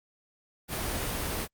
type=noise; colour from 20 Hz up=pink; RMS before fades=-32 dBFS; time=0.68-1.48 s; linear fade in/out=50 ms; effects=Opus 32 kbps